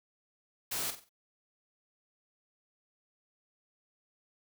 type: noise with echo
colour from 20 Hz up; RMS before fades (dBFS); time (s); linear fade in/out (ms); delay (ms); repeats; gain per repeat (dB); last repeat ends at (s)
white; -35; 0.71-0.91; 10; 46; 4; -9; 1.094
effects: none